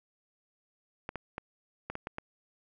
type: clicks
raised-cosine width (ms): 0.5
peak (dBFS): -21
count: 7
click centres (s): 1.091 / 1.157 / 1.381 / 1.9 / 1.954 / 2.071 / 2.184
effects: none